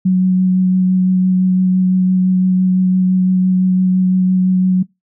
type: tone with vibrato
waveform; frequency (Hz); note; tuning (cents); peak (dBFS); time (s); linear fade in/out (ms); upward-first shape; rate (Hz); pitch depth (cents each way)
sine; 185; F#3; 0; -9; 0.05-4.83; 10; sine; 5.9; 10
effects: noise-tail reverb RT60 0.2 s tail -23 dB re dry